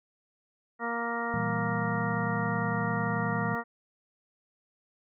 harmonic tone, 233.9 Hz, A#3, 6 cents sharp, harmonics 1 / 2 / 3 / 4 / 5 / 6 / 8, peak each -37 / -37 / -37 / -37 / -37 / -37 / -37 dBFS, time 0.79-3.64 s, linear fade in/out 50 ms
sine chord, E diminished, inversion second, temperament equal, 116.54 / 164.81 / 196 Hz, Bb2 / E3 / G3, 0 / 0 / 0 cents, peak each -34 dBFS, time 1.34-3.55 s, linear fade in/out 0 ms
effects none

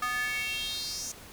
square tone with high-pass filter sweep, 246.9 Hz, B3, in tune, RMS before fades -33 dBFS, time 0.02-1.12 s, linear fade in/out 5 ms, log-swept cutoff 1300 to 6600 Hz, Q 4.8, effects pink hiss -48 dBFS RMS until 1.32 s

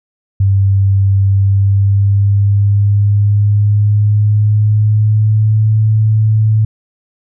sine tone with pitch glide, 98 to 108.74 Hz, G2 to A2, 0 to -20 cents, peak -7 dBFS, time 0.4-6.65 s, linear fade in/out 5 ms, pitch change +180 cents, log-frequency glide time 1.28-5.75 s, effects none

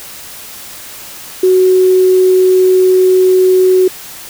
sine tone with quantisation, 371.3 Hz, F#4, 6 cents sharp, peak -5 dBFS, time 1.43-3.88 s, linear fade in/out 5 ms, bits 5, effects white hiss -30 dBFS RMS until 4.29 s

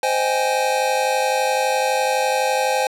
square chord, Ab major seventh, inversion first, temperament just, 519.1 / 623 / 778.7 / 830.6 Hz, C5 / Eb5 / G5 / Ab5, -14 / +2 / -12 / 0 cents, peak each -22 / -28 / -26 / -22 dBFS, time 0.03-2.87 s, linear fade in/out 2 ms, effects low-pass 12000 Hz 12 dB/octave

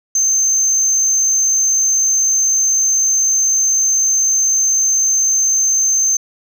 sine tone, 6272 Hz, G8, in tune, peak -9 dBFS, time 0.15-6.17 s, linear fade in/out 5 ms, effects tanh soft clip ceiling -10 dBFS

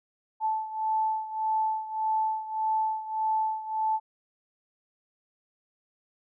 sine beating tone pair, 874 / 875.7 Hz, A5 / A5, -12 / -8 cents, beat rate 1.7 Hz, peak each -27 / -31 dBFS, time 0.4-4 s, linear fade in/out 50 ms, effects none

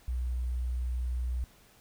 sine tone with sample-and-hold, 61.74 Hz, B1, in tune, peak -29 dBFS, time 0.08-1.44 s, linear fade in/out 0 ms, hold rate 8820 Hz, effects pink hiss -60 dBFS RMS until 1.8 s

